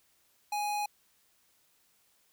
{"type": "tone", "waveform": "square", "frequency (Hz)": 830.6, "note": "G#5", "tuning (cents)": 0, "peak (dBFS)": -31, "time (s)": [0.52, 0.86], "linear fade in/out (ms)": 5, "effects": ["white hiss -69 dBFS RMS until 2.32 s"]}